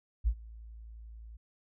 sine tone with ADSR envelope, 55.7 Hz, A1, 22 cents sharp, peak -22 dBFS, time 0.24-1.37 s, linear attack 32 ms, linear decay 68 ms, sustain -23 dB, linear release 8 ms, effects none

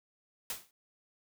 white noise with exponential decay, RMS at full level -34 dBFS, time 0.5-0.71 s, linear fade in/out 1 ms, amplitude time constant 44 ms, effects none

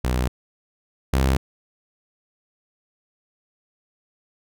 sawtooth tone pair in turn, 62.5 / 66.22 Hz, B1 / C2, +21 / +21 cents, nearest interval minor second, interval 100 cents, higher second, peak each -16 / -13 dBFS, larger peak second, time 0.04-0.28 / 1.13-1.37 s, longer neither, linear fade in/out 5 ms, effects none

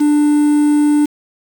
triangle tone with quantisation, 295.7 Hz, D4, 12 cents sharp, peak -7 dBFS, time 0-1.06 s, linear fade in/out 10 ms, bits 5, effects none

